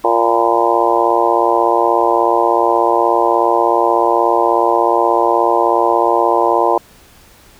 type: harmonic tone with a mistuned harmonic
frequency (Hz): 116.54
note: A#2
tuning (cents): 0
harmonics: 3 / 4 / 5 / 6 / 7 / 8 / 9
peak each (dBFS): -18 / -18 / -18 / -18 / -18 / -18 / -18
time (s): 0.04-6.78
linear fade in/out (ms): 5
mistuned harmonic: 9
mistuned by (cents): -57
effects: pink hiss -45 dBFS RMS until 7.59 s